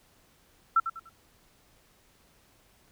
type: tone with echo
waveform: sine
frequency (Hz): 1339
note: E6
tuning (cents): +27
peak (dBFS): -18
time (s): 0.76-0.8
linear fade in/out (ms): 5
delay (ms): 98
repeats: 3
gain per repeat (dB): -10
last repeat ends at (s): 1.094
effects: pink hiss -63 dBFS RMS until 2.91 s

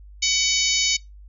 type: harmonic tone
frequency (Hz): 752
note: F#5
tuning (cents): +28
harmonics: 3 / 4 / 5 / 6 / 7 / 8 / 9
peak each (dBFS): -26 / -26 / -26 / -26 / -26 / -26 / -26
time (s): 0.22-0.97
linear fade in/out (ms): 10
effects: noise-tail reverb RT60 0.2 s tail -23 dB re dry + added 50 Hz sine -41 dBFS peak until 1.28 s

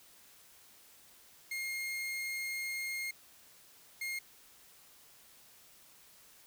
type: tone bursts at uneven times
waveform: 40% pulse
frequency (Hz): 2136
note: C7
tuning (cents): +35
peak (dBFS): -35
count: 2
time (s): 1.51-3.11 / 4.01-4.19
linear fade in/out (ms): 5
effects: white hiss -60 dBFS RMS until 6.46 s

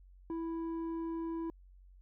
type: tone with low-pass filter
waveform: square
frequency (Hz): 329.6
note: E4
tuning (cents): 0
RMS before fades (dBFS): -38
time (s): 0.3-1.5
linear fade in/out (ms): 0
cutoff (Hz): 690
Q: 9.6
effects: added 46 Hz sine -55 dBFS peak until 2.01 s

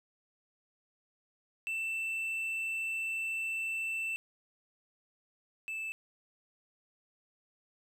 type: tone pair in turn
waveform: triangle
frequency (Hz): 2666 / 2635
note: E7 / E7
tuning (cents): +19 / -1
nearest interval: unison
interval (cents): 20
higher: first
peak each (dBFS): -31 / -34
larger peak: first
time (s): 1.67-4.16 / 5.68-5.92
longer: first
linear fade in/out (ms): 0
effects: none

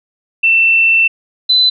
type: tone pair in turn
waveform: sine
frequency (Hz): 2681 / 4017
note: E7 / B7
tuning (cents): +29 / +29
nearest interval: perfect fifth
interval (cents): 700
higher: second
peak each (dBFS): -7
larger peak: neither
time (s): 0.43-1.08 / 1.49-1.7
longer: first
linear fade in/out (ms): 10
effects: none

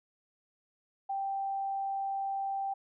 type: tone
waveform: sine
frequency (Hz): 784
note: G5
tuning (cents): 0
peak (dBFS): -31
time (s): 1.09-2.74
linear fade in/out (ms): 10
effects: none

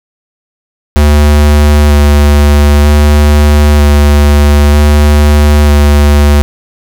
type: tone with vibrato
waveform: square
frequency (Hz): 73.42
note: D2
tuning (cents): 0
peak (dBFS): -3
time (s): 0.96-6.42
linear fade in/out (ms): 0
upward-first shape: square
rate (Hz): 0.53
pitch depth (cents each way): 13
effects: none

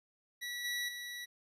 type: tone with level steps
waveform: 25% pulse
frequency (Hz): 1943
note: B6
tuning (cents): -29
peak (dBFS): -35 / -31 / -38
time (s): 0.41-1.26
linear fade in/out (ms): 20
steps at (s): 0.64 / 0.88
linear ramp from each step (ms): 10
effects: resampled to 32000 Hz + 12-bit

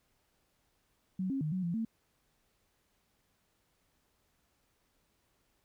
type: tone with pitch steps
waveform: sine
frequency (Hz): 186.9 / 270.9 / 153.3 / 185.5 / 171.2 / 224.6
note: F#3 / C#4 / D#3 / F#3 / F3 / A3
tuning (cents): +18 / -40 / -25 / +5 / -34 / +36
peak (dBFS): -31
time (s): 1.19-1.85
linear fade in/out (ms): 5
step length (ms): 110
effects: pink hiss -75 dBFS RMS until 5.64 s

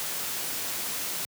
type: noise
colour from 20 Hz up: white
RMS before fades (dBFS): -32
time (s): 0-1.25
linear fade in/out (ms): 0
effects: high-pass 100 Hz 12 dB/octave

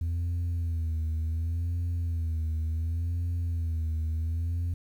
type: tone with vibrato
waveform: sine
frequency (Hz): 82.8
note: E2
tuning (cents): +8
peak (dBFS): -24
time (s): 0.01-4.74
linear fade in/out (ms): 5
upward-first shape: sine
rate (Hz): 0.69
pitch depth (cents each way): 71
effects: tanh soft clip ceiling -26 dBFS + 10-bit

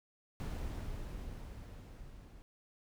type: noise with level ramp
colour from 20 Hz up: brown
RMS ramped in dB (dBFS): -38 to -54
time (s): 0.4-2.42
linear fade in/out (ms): 0
effects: none

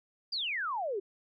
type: exponential sweep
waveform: sine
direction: down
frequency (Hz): 4941 to 370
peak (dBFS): -31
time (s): 0.32-1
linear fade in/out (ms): 10
effects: none

